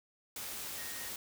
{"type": "tone in noise", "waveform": "sine", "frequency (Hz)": 1864.7, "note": "A#6", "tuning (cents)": 0, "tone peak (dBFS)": -49, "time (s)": [0.78, 1.09], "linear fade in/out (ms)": 2, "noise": "white", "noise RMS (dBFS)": -42, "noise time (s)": [0.36, 1.16], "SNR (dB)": -10, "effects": []}